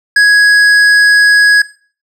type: tone with hard clipping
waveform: triangle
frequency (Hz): 1665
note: G#6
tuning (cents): +4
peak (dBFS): -5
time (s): 0.16-1.62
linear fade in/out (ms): 5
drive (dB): 12
effects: noise-tail reverb RT60 0.4 s tail -17 dB re dry